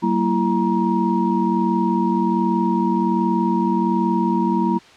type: tone cluster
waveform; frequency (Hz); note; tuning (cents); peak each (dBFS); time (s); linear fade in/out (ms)
sine; 188.8 / 230.1 / 334.8 / 945; F#3 / A#3 / E4 / A#5; +35 / -22 / +27 / +23; -21 / -21 / -22 / -22; 0.02-4.79; 20
effects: white hiss -46 dBFS RMS until 4.96 s + low-pass 4000 Hz 12 dB/octave